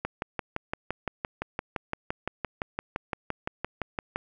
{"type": "click train", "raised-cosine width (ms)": 0.5, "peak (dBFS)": -14, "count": 25, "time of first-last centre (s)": [0.05, 4.16], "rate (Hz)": 5.84, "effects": []}